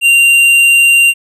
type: tone with tanh clipping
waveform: sine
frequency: 2773 Hz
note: F7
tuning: 13 cents flat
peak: -6 dBFS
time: 0.01-1.14 s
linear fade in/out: 50 ms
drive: 11 dB
effects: resampled to 32000 Hz